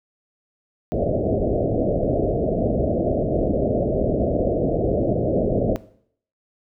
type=low-pass noise; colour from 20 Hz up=white; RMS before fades=-21 dBFS; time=0.92-5.76 s; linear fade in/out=0 ms; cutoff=670 Hz; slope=96 dB/octave; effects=noise-tail reverb RT60 0.6 s tail -18 dB re dry